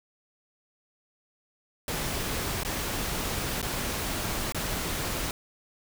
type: noise with dropouts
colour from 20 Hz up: pink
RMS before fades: -31 dBFS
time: 1.88-5.31 s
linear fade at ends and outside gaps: 1 ms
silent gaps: 2.634-2.649 / 3.616-3.627 / 4.522-4.546 s
effects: none